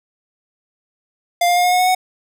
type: tone with pitch steps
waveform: square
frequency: 698.5 / 705.4 / 712.4 / 719.4 / 726.5 / 733.7 / 740.9 Hz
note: F5 / F5 / F5 / F#5 / F#5 / F#5 / F#5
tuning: 0 / +17 / +34 / -49 / -32 / -15 / +2 cents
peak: -13 dBFS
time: 1.41-1.949 s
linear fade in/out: 5 ms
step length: 77 ms
effects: none